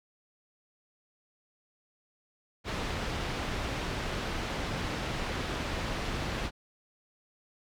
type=low-pass noise; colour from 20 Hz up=pink; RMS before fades=-34 dBFS; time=2.64-6.51 s; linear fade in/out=50 ms; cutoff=4000 Hz; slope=12 dB/octave; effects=none